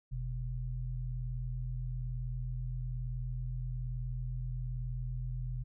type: tone pair together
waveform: sine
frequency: 44.37 / 125.5 Hz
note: F1 / B2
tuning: +28 / +28 cents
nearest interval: octave + tritone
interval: 1800 cents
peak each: -37 / -37 dBFS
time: 0.11-5.64 s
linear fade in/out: 20 ms
effects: none